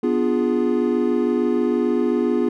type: chord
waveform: triangle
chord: B diminished seventh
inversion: none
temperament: equal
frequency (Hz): 246.9 / 293.7 / 349.2 / 415.3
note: B3 / D4 / F4 / Ab4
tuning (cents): 0 / 0 / 0 / 0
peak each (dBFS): -19 / -24 / -20 / -21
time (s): 0.03-2.49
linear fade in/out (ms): 5
effects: none